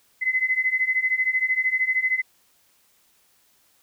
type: beating tone pair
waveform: sine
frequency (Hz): 2028 / 2041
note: B6 / C7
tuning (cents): +45 / -44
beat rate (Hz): 13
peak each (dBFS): -24 / -22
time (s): 0.21-2.22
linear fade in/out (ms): 20
effects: white hiss -62 dBFS RMS until 3.82 s